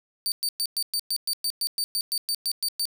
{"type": "tone bursts", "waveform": "sawtooth", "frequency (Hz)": 4600, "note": "D8", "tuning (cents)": -37, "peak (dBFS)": -21, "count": 16, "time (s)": [0.26, 2.854], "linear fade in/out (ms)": 0, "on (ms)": 59, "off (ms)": 110, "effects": ["9-bit"]}